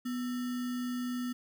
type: tone with sample-and-hold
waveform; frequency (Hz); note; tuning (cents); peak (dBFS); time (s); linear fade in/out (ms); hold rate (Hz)
sine; 246.9; B3; 0; -32; 0.05-1.33; 10; 1575
effects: none